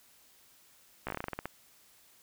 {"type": "slowing click train", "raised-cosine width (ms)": 0.5, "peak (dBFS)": -20, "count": 12, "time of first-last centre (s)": [1.07, 1.456], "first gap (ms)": 15, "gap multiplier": 1.16, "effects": ["white hiss -62 dBFS RMS until 2.22 s"]}